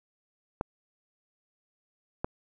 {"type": "clicks", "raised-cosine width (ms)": 1, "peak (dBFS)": -15, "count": 2, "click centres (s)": [0.611, 2.245], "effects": []}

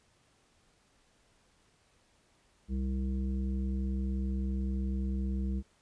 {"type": "harmonic tone", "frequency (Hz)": 65.41, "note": "C2", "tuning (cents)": 0, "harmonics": [1, 3, 5, 7], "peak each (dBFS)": [-31, -35, -45, -53], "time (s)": [2.68, 5.63], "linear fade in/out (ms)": 50, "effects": ["pink hiss -68 dBFS RMS until 5.81 s", "resampled to 22050 Hz"]}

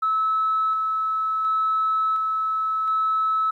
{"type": "tone with tremolo", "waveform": "sine", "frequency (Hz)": 1300, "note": "E6", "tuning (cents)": -24, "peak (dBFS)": -18, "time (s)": [0.02, 3.51], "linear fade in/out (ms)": 10, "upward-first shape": "square", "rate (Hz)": 0.7, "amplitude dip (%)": 25, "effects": ["tanh soft clip ceiling -14 dBFS", "10-bit"]}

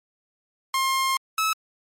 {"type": "tone pair in turn", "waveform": "sawtooth", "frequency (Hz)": [1064, 1297.7], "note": ["C6", "E6"], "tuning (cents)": [29, -28], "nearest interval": "minor third", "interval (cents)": 343, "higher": "second", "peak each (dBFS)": -17, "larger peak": "neither", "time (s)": [[0.74, 1.17], [1.38, 1.53]], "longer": "first", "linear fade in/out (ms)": 2, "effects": ["MP3 64 kbps"]}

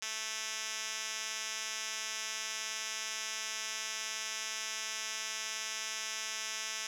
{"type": "tone with band-pass filter", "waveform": "5% pulse", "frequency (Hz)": 219.3, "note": "A3", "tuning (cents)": -6, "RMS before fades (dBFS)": -39, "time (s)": [0.02, 6.87], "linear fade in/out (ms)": 2, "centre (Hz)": 4900, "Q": 2.2, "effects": []}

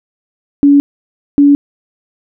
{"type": "tone pair in turn", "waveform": "sine", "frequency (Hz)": [284.2, 285.4], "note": ["C#4", "D4"], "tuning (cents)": [43, -49], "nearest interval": "unison", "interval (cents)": 8, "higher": "second", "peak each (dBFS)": -3, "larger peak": "neither", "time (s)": [[0.63, 0.8], [1.38, 1.55]], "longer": "neither", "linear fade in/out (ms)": 0, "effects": []}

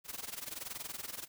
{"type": "noise with amplitude modulation", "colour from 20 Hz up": "white", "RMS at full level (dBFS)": -40, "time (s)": [0.04, 1.28], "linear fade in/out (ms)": 50, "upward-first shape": "sine", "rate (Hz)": 21.1, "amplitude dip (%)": 85, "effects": []}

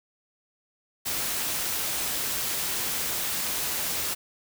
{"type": "noise", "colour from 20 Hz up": "white", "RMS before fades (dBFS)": -29, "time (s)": [1.05, 4.15], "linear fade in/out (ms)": 20, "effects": []}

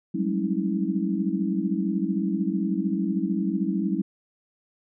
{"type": "tone cluster", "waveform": "sine", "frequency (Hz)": [183.7, 196.9, 212.7, 275.7, 321.9], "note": ["F#3", "G3", "G#3", "C#4", "E4"], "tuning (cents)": [-12, 8, 42, -9, -41], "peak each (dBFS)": [-29, -27, -31, -31, -29], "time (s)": [0.14, 4.02], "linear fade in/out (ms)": 10, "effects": []}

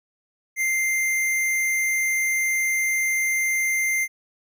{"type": "tone", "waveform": "square", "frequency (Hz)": 2093, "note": "C7", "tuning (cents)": 0, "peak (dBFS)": -21, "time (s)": [0.56, 4.08], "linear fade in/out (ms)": 50, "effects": []}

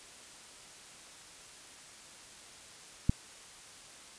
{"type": "click", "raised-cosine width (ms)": 5, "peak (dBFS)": -12, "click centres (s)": 3.095, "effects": ["white hiss -52 dBFS RMS until 4.18 s", "resampled to 22050 Hz"]}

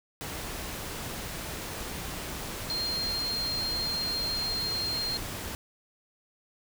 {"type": "tone in noise", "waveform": "sine", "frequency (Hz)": 4202, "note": "C8", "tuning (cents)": 7, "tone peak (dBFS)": -29, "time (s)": [2.7, 5.17], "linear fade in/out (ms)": 0, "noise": "pink", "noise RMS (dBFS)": -37, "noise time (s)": [0.21, 5.55], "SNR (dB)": 5, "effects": []}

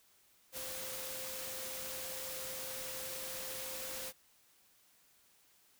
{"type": "tone in noise", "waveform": "sine", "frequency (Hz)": 522, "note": "C5", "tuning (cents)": -4, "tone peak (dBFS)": -49, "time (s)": [0.52, 4.13], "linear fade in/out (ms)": 50, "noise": "white", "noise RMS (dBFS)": -43, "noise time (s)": [0.52, 4.13], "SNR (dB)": -9, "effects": ["white hiss -68 dBFS RMS until 5.79 s"]}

